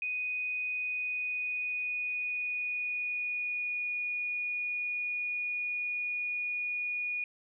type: tone with pitch glide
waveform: sine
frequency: 2489 to 2453 Hz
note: D#7 to D#7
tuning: 0 to -25 cents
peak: -31 dBFS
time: 0.02-7.24 s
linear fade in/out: 2 ms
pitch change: -25 cents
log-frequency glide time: 0.72-3.93 s
effects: none